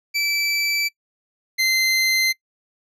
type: tone pair in turn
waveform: 25% pulse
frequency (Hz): 2320 / 2072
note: D7 / C7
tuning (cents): -22 / -17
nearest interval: major second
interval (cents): 195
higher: first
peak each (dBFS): -15 / -13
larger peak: second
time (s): 0.14-0.89 / 1.58-2.33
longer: neither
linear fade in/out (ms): 20
effects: noise-tail reverb RT60 0.1 s tail -23 dB re dry + low-pass 12000 Hz 12 dB/octave